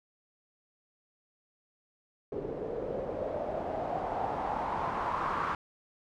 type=noise with low-pass filter sweep; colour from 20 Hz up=white; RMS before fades=-34 dBFS; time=2.32-5.55 s; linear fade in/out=2 ms; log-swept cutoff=420 to 1200 Hz; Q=3.9; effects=none